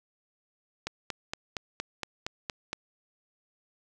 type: click train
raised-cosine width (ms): 0.2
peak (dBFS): -15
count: 9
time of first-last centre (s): 0.87-2.73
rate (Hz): 4.3
effects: none